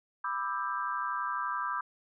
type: chord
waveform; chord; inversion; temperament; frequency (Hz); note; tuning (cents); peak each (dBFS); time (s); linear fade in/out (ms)
sine; E minor seventh; second; just; 988.9 / 1186.7 / 1318.5 / 1582.2; B5 / D6 / E6 / G6; +2 / +18 / 0 / +16; -36 / -34 / -38 / -38; 0.24-1.81; 5
effects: none

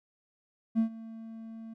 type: tone with ADSR envelope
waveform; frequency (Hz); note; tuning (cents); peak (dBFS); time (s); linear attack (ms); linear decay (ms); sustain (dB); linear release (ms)
triangle; 224.7; A3; +37; -18; 0.75-1.74; 38; 100; -21; 10
effects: tanh soft clip ceiling -17 dBFS

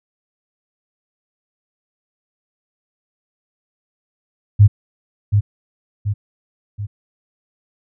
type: tone with echo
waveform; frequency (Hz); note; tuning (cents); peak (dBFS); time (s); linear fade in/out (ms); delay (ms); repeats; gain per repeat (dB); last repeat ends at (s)
sine; 102.9; G#2; -16; -4; 4.59-4.68; 20; 730; 3; -6; 6.87
effects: none

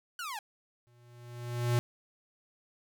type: linear sweep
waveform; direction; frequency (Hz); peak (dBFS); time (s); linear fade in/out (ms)
sawtooth; down; 1500 to 788; -33; 0.19-0.39; 2
type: tone with exponential growth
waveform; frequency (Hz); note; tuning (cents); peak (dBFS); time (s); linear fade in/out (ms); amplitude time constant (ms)
square; 120.4; B2; -44; -24; 0.87-1.79; 0; 200
effects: none

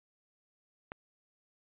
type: click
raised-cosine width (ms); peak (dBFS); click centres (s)
0.5; -25; 0.919
effects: resampled to 8000 Hz

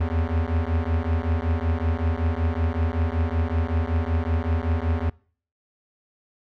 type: beating tone pair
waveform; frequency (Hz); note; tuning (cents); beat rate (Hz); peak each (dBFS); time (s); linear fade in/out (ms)
square; 79.5 / 84.8; D#2 / E2; +38 / +50; 5.3; -25; 0-5.1; 10
effects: noise-tail reverb RT60 0.5 s tail -24 dB re dry + low-pass 2000 Hz 12 dB/octave

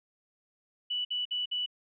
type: tone bursts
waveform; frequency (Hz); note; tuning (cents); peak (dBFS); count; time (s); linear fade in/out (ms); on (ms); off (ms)
sine; 2960; F#7; 0; -29; 4; 0.9-1.662; 10; 150; 54
effects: none

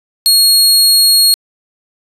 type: tone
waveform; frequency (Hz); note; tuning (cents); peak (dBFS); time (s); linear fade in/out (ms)
sawtooth; 4300; C8; +47; -3; 0.26-1.34; 0
effects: resampled to 32000 Hz

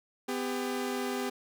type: tone pair together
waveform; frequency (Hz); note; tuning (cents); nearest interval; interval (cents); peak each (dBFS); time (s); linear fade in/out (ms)
sawtooth; 252.1 / 400.2; B3 / G4; +36 / +36; minor sixth; 800; -30 / -30; 0.28-1.3; 10
effects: none

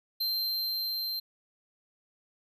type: tone with level ramp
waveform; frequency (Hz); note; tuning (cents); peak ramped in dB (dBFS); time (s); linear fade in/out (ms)
square; 4141; C8; -19; -28 to -32; 0.2-1.2; 10
effects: none

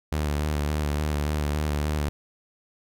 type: tone with vibrato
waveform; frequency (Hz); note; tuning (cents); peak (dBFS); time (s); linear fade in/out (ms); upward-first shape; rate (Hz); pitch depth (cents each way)
sawtooth; 74.6; D2; +28; -20; 0.12-2.09; 0; square; 3.5; 30
effects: none

